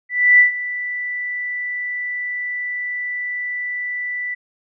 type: tone with ADSR envelope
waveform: sine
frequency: 1975.5 Hz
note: B6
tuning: in tune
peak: -6 dBFS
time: 0.09-4.35 s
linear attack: 300 ms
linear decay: 120 ms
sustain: -16 dB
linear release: 15 ms
effects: none